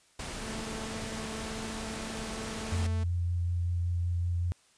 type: noise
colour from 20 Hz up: pink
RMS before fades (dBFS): -39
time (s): 0.19-2.87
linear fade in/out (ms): 5
type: tone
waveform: sawtooth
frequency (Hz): 221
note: A3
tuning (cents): +8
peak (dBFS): -35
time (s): 0.41-3.04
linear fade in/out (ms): 10
type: tone with vibrato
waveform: sine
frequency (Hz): 87.1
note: F2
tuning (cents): -4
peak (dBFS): -27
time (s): 2.72-4.52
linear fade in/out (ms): 0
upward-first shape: sine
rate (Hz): 5.3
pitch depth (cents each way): 13
effects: white hiss -64 dBFS RMS until 4.77 s + resampled to 22050 Hz